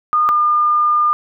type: tone pair in turn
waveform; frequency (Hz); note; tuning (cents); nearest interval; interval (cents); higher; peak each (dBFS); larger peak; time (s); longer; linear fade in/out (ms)
sine; 1221 / 1207.7; D#6 / D6; -33 / +48; unison; 19; first; -11; neither; 0.13-0.29 / 0.29-1.13; second; 0
effects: none